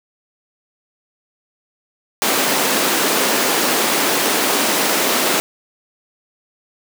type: high-pass noise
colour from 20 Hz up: pink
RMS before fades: -17 dBFS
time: 2.22-5.4 s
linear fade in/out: 0 ms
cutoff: 240 Hz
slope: 24 dB/octave
effects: none